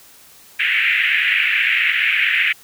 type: band-pass noise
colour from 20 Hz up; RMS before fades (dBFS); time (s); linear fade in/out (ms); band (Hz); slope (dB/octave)
white; -17; 0.59-2.53; 10; 1700 to 2700; 48
effects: white hiss -46 dBFS RMS until 2.63 s